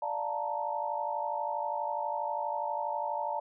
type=chord; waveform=sine; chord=Bb major seventh; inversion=first; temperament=equal; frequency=587.3 / 698.5 / 880 / 932.3 Hz; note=D5 / F5 / A5 / Bb5; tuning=0 / 0 / 0 / 0 cents; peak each=-37 / -39 / -34 / -36 dBFS; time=0.02-3.4 s; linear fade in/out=5 ms; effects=none